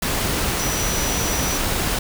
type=tone in noise; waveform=sine; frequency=5880 Hz; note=F#8; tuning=12 cents flat; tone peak=-27 dBFS; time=0.59-1.58 s; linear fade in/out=5 ms; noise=pink; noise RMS=-22 dBFS; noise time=0.02-1.99 s; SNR=-8 dB; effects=none